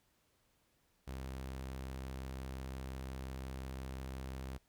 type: tone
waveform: sawtooth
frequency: 65.7 Hz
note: C2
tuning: 8 cents sharp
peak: -38 dBFS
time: 1.07-4.58 s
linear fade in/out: 10 ms
effects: pink hiss -75 dBFS RMS until 4.68 s